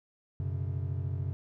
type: chord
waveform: triangle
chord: F# suspended fourth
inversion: none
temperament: equal with one note detuned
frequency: 92.5 / 125.05 / 138.59 Hz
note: F#2 / B2 / C#3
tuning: 0 / +22 / 0 cents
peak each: -31 / -35 / -35 dBFS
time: 0.4-1.33 s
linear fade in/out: 0 ms
effects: none